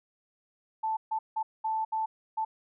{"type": "tone bursts at uneven times", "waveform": "sine", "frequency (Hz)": 880, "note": "A5", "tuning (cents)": 0, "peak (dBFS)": -27, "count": 6, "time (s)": [[0.83, 0.97], [1.11, 1.19], [1.36, 1.43], [1.64, 1.85], [1.92, 2.06], [2.37, 2.45]], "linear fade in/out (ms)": 10, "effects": []}